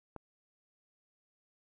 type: click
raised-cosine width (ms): 1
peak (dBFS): -29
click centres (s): 0.163
effects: none